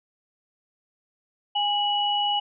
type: tone pair together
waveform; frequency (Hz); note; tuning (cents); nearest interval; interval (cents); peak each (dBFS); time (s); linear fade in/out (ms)
sine; 821.4 / 2934; G#5 / F#7; -19 / -15; octave + minor seventh; 2204; -24; 1.55-2.4; 10
effects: none